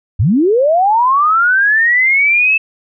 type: linear sweep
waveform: sine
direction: up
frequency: 77 to 2637 Hz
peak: -8 dBFS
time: 0.19-2.58 s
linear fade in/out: 10 ms
effects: none